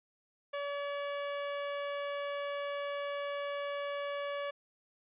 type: tone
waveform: sawtooth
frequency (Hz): 570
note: C#5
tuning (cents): +48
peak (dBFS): -31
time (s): 0.53-4.51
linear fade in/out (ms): 10
effects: resampled to 8000 Hz